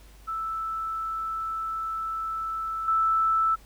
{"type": "tone with level steps", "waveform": "sine", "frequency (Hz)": 1318.5, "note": "E6", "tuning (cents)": 0, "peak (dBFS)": [-28, -20], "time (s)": [0.27, 3.56], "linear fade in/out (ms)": 20, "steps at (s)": 2.88, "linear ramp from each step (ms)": 2, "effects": ["added 50 Hz sine -49 dBFS peak until 3.65 s", "pink hiss -56 dBFS RMS until 3.65 s"]}